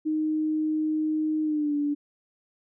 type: tone with pitch glide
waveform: sine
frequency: 310 to 290.9 Hz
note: D#4 to D4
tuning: -6 to -16 cents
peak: -23 dBFS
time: 0.05-1.95 s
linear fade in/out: 20 ms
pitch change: -110 cents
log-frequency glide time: 1.43-1.75 s
effects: none